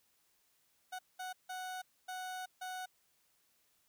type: tone bursts at uneven times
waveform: 30% pulse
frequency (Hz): 740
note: F#5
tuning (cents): 0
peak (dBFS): -38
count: 5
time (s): 0.92-0.99 / 1.19-1.33 / 1.49-1.82 / 2.08-2.46 / 2.61-2.86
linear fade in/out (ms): 10
effects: white hiss -74 dBFS RMS until 3.88 s